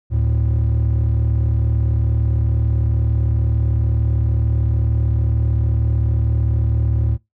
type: tone pair together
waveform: triangle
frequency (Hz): 73.42 / 111.25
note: D2 / A2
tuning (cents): 0 / +20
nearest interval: perfect fifth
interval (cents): 720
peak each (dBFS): -14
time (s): 0.1-7.18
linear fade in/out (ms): 50
effects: noise-tail reverb RT60 0.2 s tail -26 dB re dry + tanh soft clip ceiling -9 dBFS